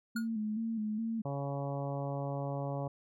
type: tone with vibrato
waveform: sine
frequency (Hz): 220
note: A3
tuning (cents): 0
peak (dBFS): -32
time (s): 0.15-1.22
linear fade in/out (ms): 10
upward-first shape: square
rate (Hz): 2.4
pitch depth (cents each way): 51
type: tone with exponential decay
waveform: square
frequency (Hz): 1436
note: F6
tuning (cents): +48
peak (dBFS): -35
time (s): 0.16-0.28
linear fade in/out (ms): 5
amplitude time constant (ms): 25
type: harmonic tone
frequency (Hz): 140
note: C#3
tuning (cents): +18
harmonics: 1 / 2 / 3 / 4 / 5 / 6 / 7 / 8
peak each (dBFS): -36 / -43 / -46 / -40 / -44 / -47 / -49 / -52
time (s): 1.25-2.88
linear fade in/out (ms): 5
effects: none